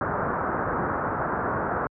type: low-pass noise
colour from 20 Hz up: white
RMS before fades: -27 dBFS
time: 0.01-1.87 s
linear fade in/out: 2 ms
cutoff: 1500 Hz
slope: 48 dB/octave
effects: high-pass 60 Hz 12 dB/octave